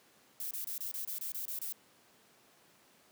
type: noise bursts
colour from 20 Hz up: violet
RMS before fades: -39 dBFS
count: 10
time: 0.4-1.725 s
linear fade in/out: 2 ms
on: 110 ms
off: 25 ms
effects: pink hiss -64 dBFS RMS until 3.11 s + high-pass 200 Hz 12 dB/octave